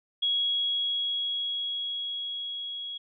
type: tone with level ramp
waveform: sine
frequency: 3322 Hz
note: G#7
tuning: in tune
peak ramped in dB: -23 to -34 dBFS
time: 0.22-2.98 s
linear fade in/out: 10 ms
effects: none